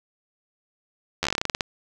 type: slowing click train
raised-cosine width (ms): 0.2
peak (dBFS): -6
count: 14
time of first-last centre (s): 1.23-1.608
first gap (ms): 11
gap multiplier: 1.15
effects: none